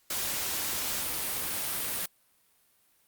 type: noise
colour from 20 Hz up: white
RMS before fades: -32 dBFS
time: 0.1-2.06 s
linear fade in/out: 5 ms
effects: white hiss -67 dBFS RMS until 3.07 s + Opus 48 kbps